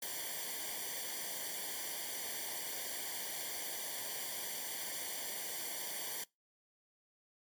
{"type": "noise with comb filter", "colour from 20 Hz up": "white", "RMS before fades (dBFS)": -41, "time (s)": [0.02, 6.24], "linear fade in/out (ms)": 5, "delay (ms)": 0.76, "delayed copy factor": -0.9, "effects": ["noise-tail reverb RT60 0.2 s tail -24 dB re dry", "MP3 96 kbps"]}